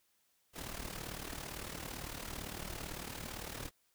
pink noise with amplitude modulation, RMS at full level -41 dBFS, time 0.53-3.71 s, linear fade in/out 50 ms, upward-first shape sine, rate 37.8 Hz, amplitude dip 70%, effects white hiss -75 dBFS RMS until 3.94 s

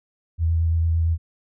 sine tone with vibrato, 82.41 Hz, E2, in tune, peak -17 dBFS, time 0.38-1.18 s, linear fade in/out 50 ms, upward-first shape sine, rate 8.8 Hz, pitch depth 18 cents each way, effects none

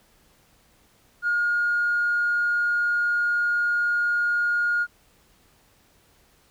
triangle tone with tanh clipping, 1427 Hz, F6, 37 cents sharp, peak -20 dBFS, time 1.22-4.87 s, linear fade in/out 50 ms, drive 4 dB, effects pink hiss -60 dBFS RMS until 6.5 s

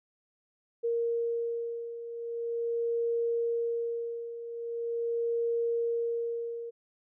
sine beating tone pair, 466.2 / 466.62 Hz, A#4 / A#4, 0 / +2 cents, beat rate 0.42 Hz, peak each -35 / -30 dBFS, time 0.83-6.71 s, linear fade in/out 20 ms, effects none

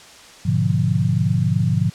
sine chord, G# diminished seventh, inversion none, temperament equal, 103.83 / 123.47 / 146.83 / 174.61 Hz, G#2 / B2 / D3 / F3, 0 / 0 / 0 / 0 cents, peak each -21 dBFS, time 0.45-1.9 s, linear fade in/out 10 ms, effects white hiss -43 dBFS RMS until 1.94 s + low-pass 7000 Hz 12 dB/octave

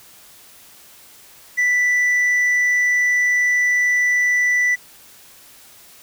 sine tone with tanh clipping, 1975.5 Hz, B6, in tune, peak -15 dBFS, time 1.57-4.76 s, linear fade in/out 20 ms, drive 3 dB, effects white hiss -46 dBFS RMS until 6.02 s

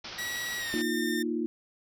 white low-pass noise, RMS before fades -42 dBFS, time 0.04-0.82 s, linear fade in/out 5 ms, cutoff 5700 Hz, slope 96 dB/octave
sawtooth tone with pitch glide, 1927 to 1808.4 Hz, B6 to A6, -43 to +47 cents, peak -29 dBFS, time 0.18-1.23 s, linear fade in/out 10 ms, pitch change -110 cents, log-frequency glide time 0.58-0.73 s
sine chord, Bb suspended fourth, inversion none, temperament equal, 233.1 / 311.1 / 349.2 Hz, Bb3 / Eb4 / F4, 0 / 0 / 0 cents, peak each -32 dBFS, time 0.74-1.46 s, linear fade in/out 0 ms
effects none

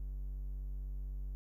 triangle tone, 47.95 Hz, G1, 37 cents flat, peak -36 dBFS, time 0-1.35 s, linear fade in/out 0 ms, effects 13-bit

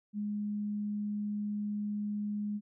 sine tone, 207.7 Hz, G#3, in tune, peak -32 dBFS, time 0.13-2.61 s, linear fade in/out 50 ms, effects none

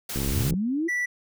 white noise, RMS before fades -33 dBFS, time 0.09-0.51 s, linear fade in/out 5 ms
click train, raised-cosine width 3 ms, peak -17 dBFS, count 27, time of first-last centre 0.16-0.538 s, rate 68.7 Hz
sine linear sweep, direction up, 40.55 to 349.2 Hz, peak -23 dBFS, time 0.27-0.89 s, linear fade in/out 20 ms
triangle tone, 1962 Hz, B6, 12 cents flat, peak -22 dBFS, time 0.88-1.06 s, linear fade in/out 10 ms
effects none

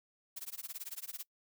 blue noise with tremolo, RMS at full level -41 dBFS, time 0.36-1.24 s, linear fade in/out 10 ms, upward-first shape sine, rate 18 Hz, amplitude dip 100%, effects noise-tail reverb RT60 0.1 s tail -23 dB re dry

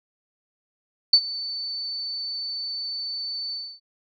sine tone with ADSR envelope, 4514 Hz, C#8, 31 cents sharp, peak -9 dBFS, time 1.13-3.8 s, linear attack 4 ms, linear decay 65 ms, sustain -19 dB, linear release 270 ms, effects none

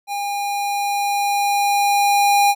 square tone with level ramp, 810 Hz, G#5, 43 cents flat, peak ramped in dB -23 to -12 dBFS, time 0.07-2.55 s, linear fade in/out 50 ms, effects none

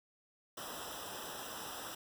pink noise with comb filter, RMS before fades -45 dBFS, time 0.57-1.95 s, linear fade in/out 5 ms, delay 0.45 ms, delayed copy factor -0.95, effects none

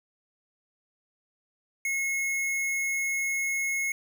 square tone, 2173 Hz, C#7, 35 cents flat, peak -27 dBFS, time 1.85-3.92 s, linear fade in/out 2 ms, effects none

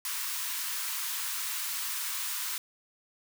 white high-pass noise, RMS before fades -34 dBFS, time 0.05-2.58 s, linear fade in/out 2 ms, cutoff 910 Hz, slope 96 dB/octave, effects none

